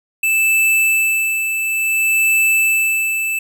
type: tone with tremolo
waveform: square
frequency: 2637 Hz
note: E7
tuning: in tune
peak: -12 dBFS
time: 0.23-3.39 s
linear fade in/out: 5 ms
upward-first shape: sine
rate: 0.57 Hz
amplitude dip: 50%
effects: none